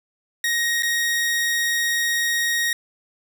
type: tone with dropouts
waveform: sawtooth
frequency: 1876 Hz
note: A#6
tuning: 11 cents sharp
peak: -16 dBFS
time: 0.44-2.73 s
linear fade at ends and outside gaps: 2 ms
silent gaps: 0.824-0.831 s
effects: none